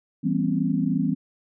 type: chord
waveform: sine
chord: C# half-diminished seventh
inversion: first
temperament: equal with one note detuned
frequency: 164.81 / 196 / 246.9 / 270.1 Hz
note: E3 / G3 / B3 / C#4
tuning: 0 / 0 / 0 / -45 cents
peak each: -26 dBFS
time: 0.23-1.15 s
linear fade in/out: 20 ms
effects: none